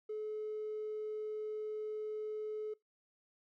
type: tone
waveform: triangle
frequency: 428.6 Hz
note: A4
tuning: 45 cents flat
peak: -34 dBFS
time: 0.09-2.74 s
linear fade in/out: 10 ms
effects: noise-tail reverb RT60 0.2 s tail -26 dB re dry + tanh soft clip ceiling -35 dBFS